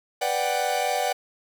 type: chord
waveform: 45% pulse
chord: G major seventh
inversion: first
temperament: equal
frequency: 493.9 / 587.3 / 740 / 784 Hz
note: B4 / D5 / F#5 / G5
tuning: 0 / 0 / 0 / 0 cents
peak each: -31 / -29 / -27 / -28 dBFS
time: 0.21-1.13 s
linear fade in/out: 10 ms
effects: 9-bit